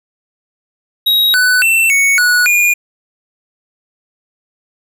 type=tone with pitch steps; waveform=square; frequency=3811 / 1496 / 2684 / 2221 / 1467 / 2429 Hz; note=A#7 / F#6 / E7 / C#7 / F#6 / D#7; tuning=+38 / +19 / +31 / +3 / -15 / -42 cents; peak=-9 dBFS; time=1.06-2.74 s; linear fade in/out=10 ms; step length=280 ms; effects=none